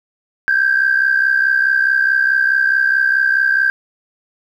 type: tone pair together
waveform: sine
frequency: 1568 / 1632.7 Hz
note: G6 / G#6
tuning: 0 / -30 cents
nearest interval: minor second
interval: 70 cents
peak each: -12 / -16 dBFS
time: 0.48-3.7 s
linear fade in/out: 0 ms
effects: tanh soft clip ceiling -5 dBFS + 8-bit